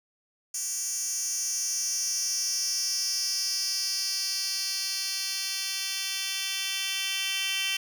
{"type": "tone with high-pass filter sweep", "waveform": "10% pulse", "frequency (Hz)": 386.9, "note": "G4", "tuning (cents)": -23, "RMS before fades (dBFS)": -30, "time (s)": [0.54, 7.77], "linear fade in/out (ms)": 5, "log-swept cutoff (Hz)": [7000, 3100], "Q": 4.5, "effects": []}